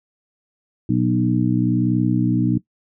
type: harmonic tone with a mistuned harmonic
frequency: 61.3 Hz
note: B1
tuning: 12 cents flat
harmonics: 2 / 3 / 4 / 5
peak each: -21 / -21 / -21 / -21 dBFS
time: 0.89-2.58 s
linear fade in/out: 5 ms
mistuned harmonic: 2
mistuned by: -24 cents
effects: noise-tail reverb RT60 0.1 s tail -19 dB re dry